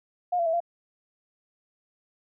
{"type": "tone with pitch steps", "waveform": "sine", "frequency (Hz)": [714, 680, 652, 687], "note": ["F5", "F5", "E5", "F5"], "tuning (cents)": [38, -46, -19, -29], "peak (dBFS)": -22, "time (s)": [0.32, 0.604], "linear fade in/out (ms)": 10, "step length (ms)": 71, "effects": []}